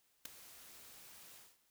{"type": "noise with ADSR envelope", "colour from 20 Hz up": "white", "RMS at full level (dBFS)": -40, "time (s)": [0.25, 1.58], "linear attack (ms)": 5, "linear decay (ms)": 6, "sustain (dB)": -17, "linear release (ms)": 220, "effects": ["white hiss -75 dBFS RMS until 1.7 s"]}